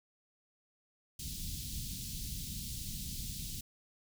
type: band-stop noise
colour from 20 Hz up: pink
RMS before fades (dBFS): -41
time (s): 1.19-3.61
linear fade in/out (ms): 5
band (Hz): 210 to 3600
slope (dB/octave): 24
effects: none